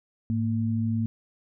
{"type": "tone pair together", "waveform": "sine", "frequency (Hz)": [107.39, 227.9], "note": ["A2", "A#3"], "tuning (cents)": [-42, -39], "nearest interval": "octave + minor second", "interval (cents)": 1303, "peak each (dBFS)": -26, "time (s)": [0.3, 1.06], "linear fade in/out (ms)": 0, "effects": []}